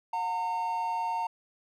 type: tone pair together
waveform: triangle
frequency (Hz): 724 / 913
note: F#5 / A#5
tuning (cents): -38 / -36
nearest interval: major third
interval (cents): 402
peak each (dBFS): -34 / -27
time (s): 0.13-1.27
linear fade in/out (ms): 5
effects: none